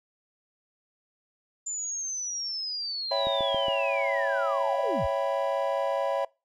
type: linear sweep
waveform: sine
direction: down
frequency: 7150 to 35 Hz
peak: -30 dBFS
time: 1.66-5.07 s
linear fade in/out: 10 ms
type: chord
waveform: triangle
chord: C# half-diminished seventh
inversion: none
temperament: equal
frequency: 554.4 / 659.3 / 784 / 987.8 Hz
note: C#5 / E5 / G5 / B5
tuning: 0 / 0 / 0 / 0 cents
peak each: -26 / -28 / -32 / -31 dBFS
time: 3.11-6.25 s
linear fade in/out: 5 ms
type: click train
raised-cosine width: 2 ms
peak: -24 dBFS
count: 4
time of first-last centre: 3.27-3.683 s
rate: 7.26 Hz
effects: noise-tail reverb RT60 0.3 s tail -25 dB re dry